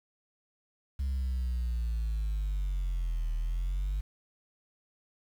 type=linear two-way sweep; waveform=sine; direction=down then up; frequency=68.1 to 38.89 to 50.6 Hz; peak=-26 dBFS; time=0.99-4.01 s; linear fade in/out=10 ms; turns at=3.34 s; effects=tanh soft clip ceiling -27 dBFS + 9-bit